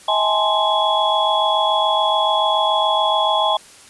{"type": "tone cluster", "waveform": "sine", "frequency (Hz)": [640, 820, 867, 1043, 3365], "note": ["D#5", "G#5", "A5", "C6", "G#7"], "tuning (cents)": [49, -22, -26, -6, 22], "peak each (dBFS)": -21, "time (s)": [0.08, 3.57], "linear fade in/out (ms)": 5, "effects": ["white hiss -44 dBFS RMS until 3.89 s", "resampled to 24000 Hz"]}